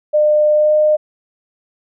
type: tone with pitch glide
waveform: sine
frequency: 603 to 609.3 Hz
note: D5 to D#5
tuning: +46 to -36 cents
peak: -9 dBFS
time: 0.13-0.97 s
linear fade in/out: 20 ms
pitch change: +18 cents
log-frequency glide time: 0.55-0.74 s
effects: none